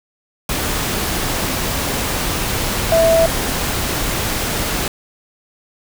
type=tone in noise; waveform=sine; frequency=658 Hz; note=E5; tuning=3 cents flat; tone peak=-10 dBFS; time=2.92-3.26 s; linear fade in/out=2 ms; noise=pink; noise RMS=-20 dBFS; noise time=0.49-4.88 s; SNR=+7 dB; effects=none